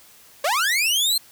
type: linear sweep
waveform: sawtooth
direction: up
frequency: 523.3 to 4236 Hz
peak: -15 dBFS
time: 0.44-1.18 s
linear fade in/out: 5 ms
effects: white hiss -50 dBFS RMS until 1.31 s